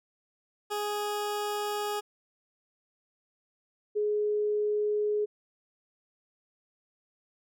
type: tone pair in turn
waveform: 20% pulse / sine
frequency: 415.3 / 419.4 Hz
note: G#4 / G#4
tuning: 0 / +17 cents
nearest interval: unison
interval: 17 cents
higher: second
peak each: -25 dBFS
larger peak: neither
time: 0.7-2.01 / 3.95-5.26 s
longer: neither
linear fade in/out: 20 ms
effects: none